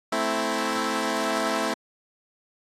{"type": "chord", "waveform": "10% pulse", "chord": "A minor", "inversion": "none", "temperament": "equal", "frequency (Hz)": [220, 261.6, 329.6], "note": ["A3", "C4", "E4"], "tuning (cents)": [0, 0, 0], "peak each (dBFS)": -20, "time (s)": [0.12, 1.74], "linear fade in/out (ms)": 5, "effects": ["low-pass 9000 Hz 12 dB/octave", "AAC 64 kbps"]}